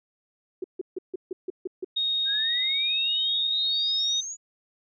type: tone bursts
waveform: sine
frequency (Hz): 370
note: F#4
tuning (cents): 0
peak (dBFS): -27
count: 8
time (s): 0.62-1.846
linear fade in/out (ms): 5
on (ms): 22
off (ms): 150
type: tone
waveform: sine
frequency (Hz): 3729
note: A#7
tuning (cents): 0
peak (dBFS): -23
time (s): 1.96-4.21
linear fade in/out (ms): 10
type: exponential sweep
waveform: sine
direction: up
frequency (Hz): 1568 to 6920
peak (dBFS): -32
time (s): 2.25-4.37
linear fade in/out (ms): 50
effects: none